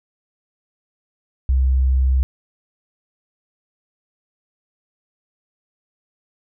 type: tone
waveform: sine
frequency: 65.2 Hz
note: C2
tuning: 5 cents flat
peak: -13 dBFS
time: 1.49-2.23 s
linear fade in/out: 0 ms
effects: none